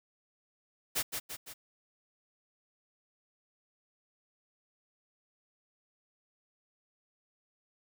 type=noise with echo; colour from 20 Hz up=white; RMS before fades=-31 dBFS; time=0.95-1.03 s; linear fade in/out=20 ms; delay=170 ms; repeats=3; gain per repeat=-5 dB; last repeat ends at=1.54 s; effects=none